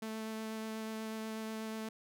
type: tone with vibrato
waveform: sawtooth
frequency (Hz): 220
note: A3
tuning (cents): 0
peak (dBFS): -35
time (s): 0.02-1.89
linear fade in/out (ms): 5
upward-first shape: sine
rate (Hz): 8.2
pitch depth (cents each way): 9
effects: none